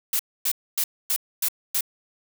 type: noise bursts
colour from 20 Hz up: blue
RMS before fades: -23 dBFS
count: 6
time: 0.13-1.808 s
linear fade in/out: 2 ms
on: 63 ms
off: 260 ms
effects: none